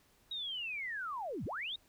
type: linear two-way sweep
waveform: sine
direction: down then up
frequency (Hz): 3837 to 73.1 to 3837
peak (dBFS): -37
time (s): 0.31-1.76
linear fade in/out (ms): 5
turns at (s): 1.45
effects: pink hiss -68 dBFS RMS until 1.88 s